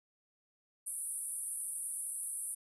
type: band-pass noise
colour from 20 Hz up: white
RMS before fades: -40 dBFS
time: 0.86-2.55 s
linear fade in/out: 10 ms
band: 8900 to 11000 Hz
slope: 96 dB/octave
effects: none